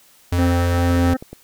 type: tone with pitch glide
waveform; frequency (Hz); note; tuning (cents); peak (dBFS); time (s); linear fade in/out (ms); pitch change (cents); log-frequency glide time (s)
square; 87.9 to 87.19; F2 to F2; +12 to -2; -17; 0.32-1.14; 5; -14; 0.46-0.57
type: harmonic tone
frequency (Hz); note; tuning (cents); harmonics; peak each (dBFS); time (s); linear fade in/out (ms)
260.3; C4; -9; 1 / 2 / 3 / 5 / 6 / 7; -20 / -26 / -30 / -34 / -36 / -37; 0.38-1.17; 10
type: clicks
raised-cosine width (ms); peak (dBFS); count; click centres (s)
2; -20; 10; 0.737 / 0.785 / 0.907 / 0.959 / 0.991 / 1.037 / 1.067 / 1.101 / 1.225 / 1.33
effects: white hiss -52 dBFS RMS until 1.43 s